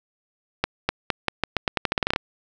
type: accelerating click train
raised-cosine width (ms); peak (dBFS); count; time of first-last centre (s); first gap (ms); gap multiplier
0.3; -4; 16; 0.64-2.161; 250; 0.85
effects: none